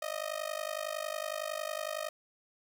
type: tone with amplitude modulation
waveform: sawtooth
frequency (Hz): 622.3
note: D#5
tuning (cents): 0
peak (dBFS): -27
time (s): 0.02-2.09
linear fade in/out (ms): 5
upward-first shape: sine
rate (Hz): 50.9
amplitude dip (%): 95
effects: none